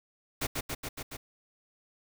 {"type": "noise with echo", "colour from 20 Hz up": "pink", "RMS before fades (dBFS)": -31, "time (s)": [0.41, 0.47], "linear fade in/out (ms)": 10, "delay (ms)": 140, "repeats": 5, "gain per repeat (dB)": -2, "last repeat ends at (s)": 1.17, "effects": []}